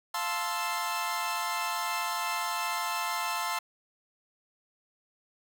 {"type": "chord", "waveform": "sawtooth", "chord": "F major seventh", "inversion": "none", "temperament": "equal", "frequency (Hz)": [698.5, 880, 1046.5, 1318.5], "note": ["F5", "A5", "C6", "E6"], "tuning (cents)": [0, 0, 0, 0], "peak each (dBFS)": [-35, -31, -30, -32], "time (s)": [0.14, 3.59], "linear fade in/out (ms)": 5, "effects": []}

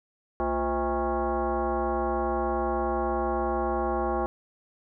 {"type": "tone with frequency modulation", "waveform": "sine", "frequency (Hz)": 228.4, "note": "A#3", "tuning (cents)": -35, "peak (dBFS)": -24, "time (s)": [0.4, 4.26], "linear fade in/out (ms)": 0, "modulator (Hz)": 290, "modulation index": 3, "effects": []}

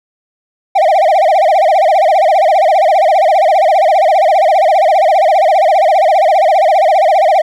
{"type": "tone with vibrato", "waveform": "triangle", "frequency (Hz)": 697, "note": "F5", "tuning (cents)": -4, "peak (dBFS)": -4, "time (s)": [0.75, 7.42], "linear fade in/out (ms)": 10, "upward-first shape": "sine", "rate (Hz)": 15, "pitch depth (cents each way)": 240, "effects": []}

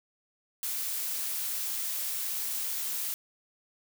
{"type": "noise", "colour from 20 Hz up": "blue", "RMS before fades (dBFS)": -33, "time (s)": [0.63, 3.14], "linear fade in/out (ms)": 0, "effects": []}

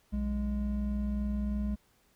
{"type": "tone pair together", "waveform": "triangle", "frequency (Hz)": [61.23, 206.9], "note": ["B1", "G#3"], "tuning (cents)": [-14, -6], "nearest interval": "octave + major sixth", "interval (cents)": 2108, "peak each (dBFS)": [-30, -30], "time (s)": [0.12, 1.76], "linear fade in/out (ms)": 20, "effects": ["pink hiss -68 dBFS RMS until 2.15 s"]}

